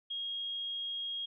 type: tone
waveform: sine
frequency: 3267 Hz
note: G#7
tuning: 29 cents flat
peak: -35 dBFS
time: 0.1-1.26 s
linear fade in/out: 10 ms
effects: none